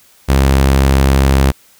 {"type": "tone", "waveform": "sawtooth", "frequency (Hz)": 67.5, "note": "C#2", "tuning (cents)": -45, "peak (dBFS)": -4, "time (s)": [0.28, 1.52], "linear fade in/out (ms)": 20, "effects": ["white hiss -48 dBFS RMS until 1.79 s"]}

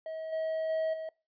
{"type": "tone with level steps", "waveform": "triangle", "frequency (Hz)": 639, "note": "D#5", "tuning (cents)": 46, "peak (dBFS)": [-34, -28, -26, -34], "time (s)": [0.06, 1.09], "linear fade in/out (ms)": 2, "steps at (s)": [0.32, 0.69, 0.93], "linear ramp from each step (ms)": 10, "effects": ["noise-tail reverb RT60 0.3 s tail -23 dB re dry", "resampled to 11025 Hz"]}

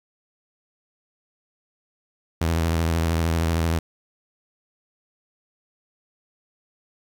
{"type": "tone with vibrato", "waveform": "sawtooth", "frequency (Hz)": 82.41, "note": "E2", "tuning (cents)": 0, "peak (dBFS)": -16, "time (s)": [2.41, 3.79], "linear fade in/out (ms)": 5, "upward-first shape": "sine", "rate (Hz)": 13, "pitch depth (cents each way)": 52, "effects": ["9-bit"]}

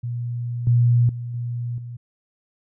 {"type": "tone with level steps", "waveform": "sine", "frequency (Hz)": 120, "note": "B2", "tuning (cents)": -49, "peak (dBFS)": [-24, -13, -27, -24, -31], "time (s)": [0.03, 1.97], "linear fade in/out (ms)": 10, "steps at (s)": [0.67, 1.09, 1.34, 1.78], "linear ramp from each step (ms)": 2, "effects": []}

